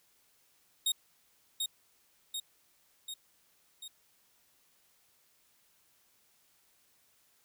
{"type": "tone with echo", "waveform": "sawtooth", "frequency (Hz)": 3729, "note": "A#7", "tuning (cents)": 0, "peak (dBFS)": -24, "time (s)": [0.86, 0.92], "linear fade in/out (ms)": 5, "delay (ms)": 740, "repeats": 4, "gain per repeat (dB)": -4, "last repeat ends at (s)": 3.88, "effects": ["white hiss -69 dBFS RMS until 7.44 s"]}